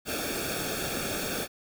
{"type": "noise with comb filter", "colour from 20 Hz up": "pink", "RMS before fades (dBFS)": -32, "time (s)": [0.05, 1.48], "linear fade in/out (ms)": 50, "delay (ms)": 1, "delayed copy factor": -0.8, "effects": []}